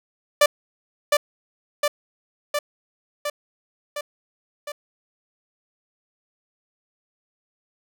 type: tone with echo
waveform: sawtooth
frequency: 587.3 Hz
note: D5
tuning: in tune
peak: -8 dBFS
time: 0.41-0.46 s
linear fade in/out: 5 ms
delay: 710 ms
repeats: 6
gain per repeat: -3 dB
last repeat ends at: 4.72 s
effects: none